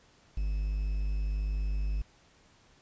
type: tone with quantisation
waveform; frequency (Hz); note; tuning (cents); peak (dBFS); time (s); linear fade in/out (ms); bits
triangle; 50.7; G#1; -41; -26; 0.37-2.02; 5; 9
effects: pink hiss -62 dBFS RMS until 2.81 s + resampled to 16000 Hz